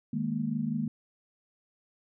sine chord, D# suspended fourth, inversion none, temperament equal, 155.56 / 207.7 / 233.1 Hz, D#3 / G#3 / A#3, 0 / 0 / 0 cents, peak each -34 / -33 / -31 dBFS, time 0.13-0.88 s, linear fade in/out 5 ms, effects none

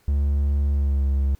triangle tone with pitch glide, 71 to 68.58 Hz, C#2 to C#2, +42 to -18 cents, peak -16 dBFS, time 0.08-1.35 s, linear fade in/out 0 ms, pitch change -60 cents, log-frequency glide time 0.72-1.05 s, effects pink hiss -61 dBFS RMS until 1.39 s

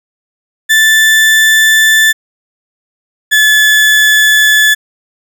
35% pulse tone pair in turn, 1760 / 1724.8 Hz, A6 / A6, 0 / -35 cents, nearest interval unison, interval 35 cents, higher first, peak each -3 dBFS, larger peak neither, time 0.69-2.13 / 3.31-4.75 s, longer neither, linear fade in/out 20 ms, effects none

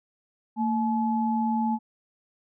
sine tone pair together, 226.9 / 856.7 Hz, A#3 / A5, -47 / -46 cents, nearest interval octave + major seventh, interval 2301 cents, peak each -24 / -27 dBFS, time 0.56-1.79 s, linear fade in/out 50 ms, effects none

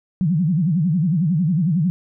sine tone with vibrato, 167.8 Hz, E3, 31 cents sharp, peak -15 dBFS, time 0.21-1.9 s, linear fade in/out 0 ms, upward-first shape sine, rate 11 Hz, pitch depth 230 cents each way, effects none

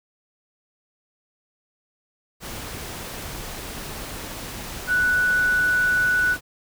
sine tone in noise, 1480 Hz, F#6, in tune, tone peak -17 dBFS, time 4.87-6.37 s, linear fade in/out 50 ms, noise pink, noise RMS -34 dBFS, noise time 2.4-6.41 s, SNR +14 dB, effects none

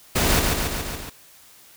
pink noise with echo, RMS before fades -20 dBFS, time 0.15-0.4 s, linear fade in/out 10 ms, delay 140 ms, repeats 5, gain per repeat -3 dB, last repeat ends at 1.1 s, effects white hiss -50 dBFS RMS until 1.76 s

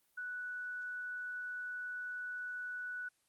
sine tone, 1480 Hz, F#6, in tune, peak -39 dBFS, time 0.17-3.09 s, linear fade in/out 10 ms, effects white hiss -75 dBFS RMS until 3.28 s + Opus 24 kbps

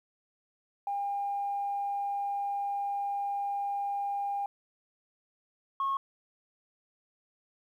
sine tone pair in turn, 804 / 1090.4 Hz, G5 / C#6, +44 / -29 cents, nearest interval perfect fourth, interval 527 cents, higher second, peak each -29 / -26 dBFS, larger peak second, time 0.87-4.46 / 5.8-5.97 s, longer first, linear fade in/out 2 ms, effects tanh soft clip ceiling -24 dBFS + 11-bit

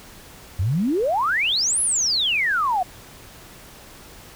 sine exponential two-way sweep, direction up then down, 83.2 to 10920 to 700 Hz, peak -18 dBFS, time 0.59-2.83 s, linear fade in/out 5 ms, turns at 1.81 s, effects pink hiss -44 dBFS RMS until 4.35 s

